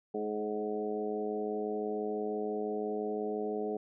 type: harmonic tone with a mistuned harmonic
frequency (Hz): 105.9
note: G#2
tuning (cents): +34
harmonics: 2 / 3 / 4 / 5 / 6 / 7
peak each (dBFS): -40 / -41 / -34 / -45 / -44 / -42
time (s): 0.14-3.77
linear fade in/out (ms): 5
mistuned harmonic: 5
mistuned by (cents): +17
effects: none